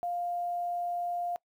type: tone with quantisation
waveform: sine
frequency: 701 Hz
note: F5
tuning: 6 cents sharp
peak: -30 dBFS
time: 0.03-1.36 s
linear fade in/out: 0 ms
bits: 10
effects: noise-tail reverb RT60 0.1 s tail -24 dB re dry